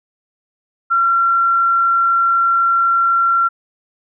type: tone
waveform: sine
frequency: 1366 Hz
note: F6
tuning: 39 cents flat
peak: -11 dBFS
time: 0.9-3.49 s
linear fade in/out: 20 ms
effects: none